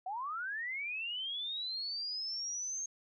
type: linear sweep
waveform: sine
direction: up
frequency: 715 to 6460 Hz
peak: -36 dBFS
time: 0.06-2.86 s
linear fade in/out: 5 ms
effects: none